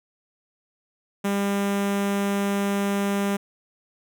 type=tone with notch filter; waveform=sawtooth; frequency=200 Hz; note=G3; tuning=35 cents sharp; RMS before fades=-24 dBFS; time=1.24-3.37 s; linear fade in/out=10 ms; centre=4500 Hz; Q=2; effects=none